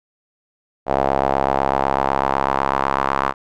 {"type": "tone with band-pass filter sweep", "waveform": "sawtooth", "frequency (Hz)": 68, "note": "C#2", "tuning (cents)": -33, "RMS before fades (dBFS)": -19, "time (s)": [0.86, 3.34], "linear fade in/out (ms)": 50, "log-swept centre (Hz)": [700, 1100], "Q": 2.7, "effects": []}